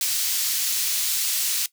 pink high-pass noise, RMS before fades -24 dBFS, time 0.01-1.66 s, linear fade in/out 2 ms, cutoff 4300 Hz, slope 12 dB/octave, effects noise-tail reverb RT60 0.1 s tail -17 dB re dry

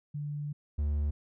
sine / triangle tone pair in turn, 146.83 / 73.42 Hz, D3 / D2, 0 / 0 cents, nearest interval octave, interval 1200 cents, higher first, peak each -33 / -25 dBFS, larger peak second, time 0.14-0.53 / 0.78-1.11 s, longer first, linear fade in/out 10 ms, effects none

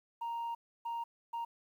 sine tone bursts at uneven times, 932 Hz, A#5, 1 cent flat, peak -33 dBFS, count 3, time 0.21-0.55 / 0.85-1.04 / 1.33-1.45 s, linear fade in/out 10 ms, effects tanh soft clip ceiling -34 dBFS + 11-bit

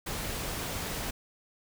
pink noise, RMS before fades -35 dBFS, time 0.06-1.11 s, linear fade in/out 10 ms, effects none

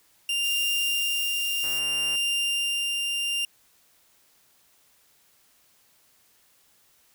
40% pulse tone with tremolo, 2794 Hz, F7, in tune, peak -22 dBFS, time 0.29-3.45 s, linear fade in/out 2 ms, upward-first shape sine, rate 0.63 Hz, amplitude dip 25%
violet noise, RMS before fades -35 dBFS, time 0.44-1.79 s, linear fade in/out 0 ms
click train, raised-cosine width 0.5 ms, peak -29 dBFS, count 74, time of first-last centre 1.64-2.154 s, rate 142 Hz
effects white hiss -62 dBFS RMS until 7.14 s

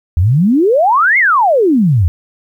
sine exponential two-way sweep, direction up then down, 78.1 to 2200 to 78.1 Hz, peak -7 dBFS, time 0.17-2.08 s, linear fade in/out 0 ms, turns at 1.18 s, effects 8-bit

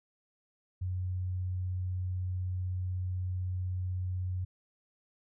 sine tone, 91.6 Hz, F#2, 17 cents flat, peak -31 dBFS, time 0.81-4.45 s, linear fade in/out 10 ms, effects none

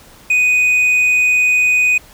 sine tone with hard clipping, 2489 Hz, D#7, in tune, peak -11 dBFS, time 0.3-1.98 s, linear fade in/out 5 ms, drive 3 dB, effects pink hiss -43 dBFS RMS until 2.13 s

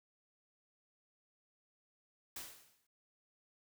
white noise with exponential decay, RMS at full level -43 dBFS, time 2.36-2.87 s, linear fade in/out 5 ms, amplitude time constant 110 ms, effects none

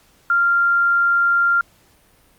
sine tone, 1390 Hz, F6, 9 cents flat, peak -13 dBFS, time 0.3-1.61 s, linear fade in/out 2 ms, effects pink hiss -55 dBFS RMS until 2.38 s + Opus 48 kbps

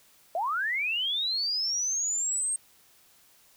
sine linear sweep, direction up, 628 to 8590 Hz, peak -26 dBFS, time 0.35-2.56 s, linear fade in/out 2 ms, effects white hiss -60 dBFS RMS until 3.56 s

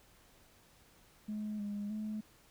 sine tone with pitch steps, 212.1 / 205 / 214.5 Hz, G#3 / G#3 / A3, +37 / -22 / -44 cents, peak -35 dBFS, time 1.28-2.21 s, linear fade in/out 10 ms, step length 310 ms, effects tanh soft clip ceiling -33 dBFS + pink hiss -64 dBFS RMS until 2.5 s

